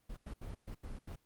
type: noise bursts at uneven times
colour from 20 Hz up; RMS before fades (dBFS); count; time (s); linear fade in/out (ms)
brown; -44; 6; 0.09-0.17 / 0.26-0.34 / 0.41-0.55 / 0.67-0.75 / 0.83-0.99 / 1.07-1.16; 10
effects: pink hiss -75 dBFS RMS until 1.25 s + Opus 24 kbps